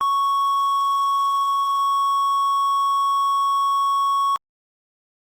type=tone with quantisation; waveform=triangle; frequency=1108.7 Hz; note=C#6; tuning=in tune; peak=-15 dBFS; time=0.01-4.36 s; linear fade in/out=0 ms; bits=7; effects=Opus 24 kbps